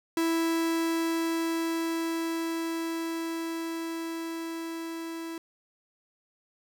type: tone with level ramp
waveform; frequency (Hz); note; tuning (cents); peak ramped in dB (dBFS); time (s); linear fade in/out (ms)
45% pulse; 329.6; E4; 0; -24 to -35; 0.17-5.38; 2
effects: none